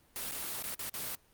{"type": "noise with dropouts", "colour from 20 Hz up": "white", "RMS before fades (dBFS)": -38, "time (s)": [0.16, 1.15], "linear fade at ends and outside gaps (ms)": 0, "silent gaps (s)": [[0.311, 0.319], [0.625, 0.64], [0.746, 0.793], [0.894, 0.94]], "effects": ["pink hiss -66 dBFS RMS until 1.33 s", "Opus 32 kbps"]}